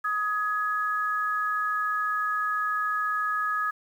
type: tone pair together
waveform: sine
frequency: 1257 / 1677.9 Hz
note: D#6 / G#6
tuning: +17 / +17 cents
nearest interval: perfect fourth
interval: 500 cents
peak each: -26 / -29 dBFS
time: 0.04-3.71 s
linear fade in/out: 10 ms
effects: 9-bit